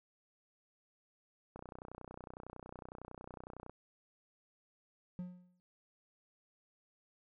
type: click train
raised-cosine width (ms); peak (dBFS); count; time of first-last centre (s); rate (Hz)
1; -33; 67; 1.56-3.696; 30.9
type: tone with exponential decay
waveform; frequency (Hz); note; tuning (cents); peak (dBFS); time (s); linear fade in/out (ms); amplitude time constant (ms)
triangle; 179.6; F3; +49; -35; 5.19-5.6; 0; 89
effects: none